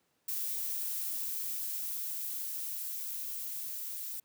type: noise with level ramp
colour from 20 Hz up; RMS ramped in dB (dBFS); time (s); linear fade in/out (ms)
violet; -35 to -40; 0.28-4.2; 5
effects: pink hiss -75 dBFS RMS until 4.24 s + high-pass 150 Hz 12 dB/octave